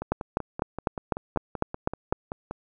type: two click trains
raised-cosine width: 1 ms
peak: -18 / -9 dBFS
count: 14 / 9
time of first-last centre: 0.02-2.51 / 0.12-2.125 s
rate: 5.22 / 3.99 Hz
effects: none